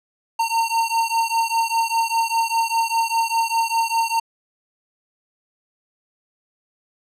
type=beating tone pair; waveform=square; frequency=910 / 915 Hz; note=A#5 / A#5; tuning=-42 / -32 cents; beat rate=5 Hz; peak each=-22 dBFS; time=0.39-4.2 s; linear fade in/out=10 ms; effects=low-pass 12000 Hz 12 dB/octave